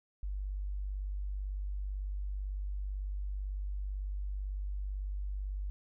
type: tone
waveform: sine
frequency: 49 Hz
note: G1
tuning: in tune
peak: -34 dBFS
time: 0.23-5.7 s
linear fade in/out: 0 ms
effects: none